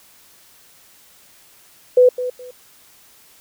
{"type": "tone with echo", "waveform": "sine", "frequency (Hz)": 499.5, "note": "B4", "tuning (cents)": 20, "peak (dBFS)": -7, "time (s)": [1.97, 2.09], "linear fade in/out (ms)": 5, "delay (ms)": 210, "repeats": 2, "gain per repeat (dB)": -13, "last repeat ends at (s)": 2.51, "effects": ["white hiss -50 dBFS RMS until 3.4 s"]}